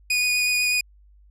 sawtooth tone with vibrato, 2468 Hz, D#7, 15 cents flat, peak -16 dBFS, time 0.1-0.81 s, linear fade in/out 5 ms, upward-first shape sine, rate 8.1 Hz, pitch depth 9 cents each way, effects added 50 Hz sine -50 dBFS peak until 1.3 s + low-pass 12000 Hz 12 dB/octave

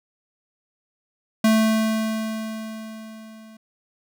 square tone with level ramp, 220 Hz, A3, in tune, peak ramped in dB -14 to -44 dBFS, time 1.44-3.57 s, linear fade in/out 5 ms, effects none

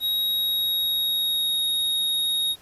square tone with pitch glide, 3797 to 3753 Hz, A#7 to A#7, +31 to +11 cents, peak -22 dBFS, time 0-2.56 s, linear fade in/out 50 ms, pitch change -20 cents, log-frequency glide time 0.2-1.62 s, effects pink hiss -52 dBFS RMS until 2.61 s + resampled to 32000 Hz

